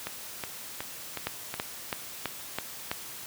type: two click trains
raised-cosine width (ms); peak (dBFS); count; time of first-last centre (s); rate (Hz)
0.3; -13 / -17; 6 / 5; 1.27-2.915 / 0.07-1.541; 3.04 / 2.72
effects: white hiss -42 dBFS RMS until 3.26 s + high-pass 60 Hz 12 dB/octave